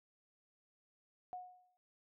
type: tone with exponential decay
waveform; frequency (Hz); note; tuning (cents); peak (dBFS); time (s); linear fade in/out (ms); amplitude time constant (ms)
sine; 728; F#5; -28; -40; 1.33-1.77; 0; 95
effects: none